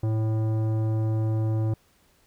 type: tone with tanh clipping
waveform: sine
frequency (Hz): 110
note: A2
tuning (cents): 0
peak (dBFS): -24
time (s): 0.03-1.74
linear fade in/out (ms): 5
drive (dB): 14
effects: pink hiss -63 dBFS RMS until 2.26 s